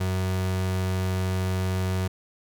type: tone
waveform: 35% pulse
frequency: 93.2 Hz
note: F#2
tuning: 13 cents sharp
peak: -22 dBFS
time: 0-2.08 s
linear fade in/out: 10 ms
effects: none